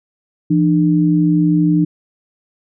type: tone pair together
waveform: sine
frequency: 168.65 / 300.9 Hz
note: E3 / D4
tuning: +40 / +42 cents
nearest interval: minor seventh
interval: 1002 cents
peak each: -13 dBFS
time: 0.5-1.85 s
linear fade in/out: 10 ms
effects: none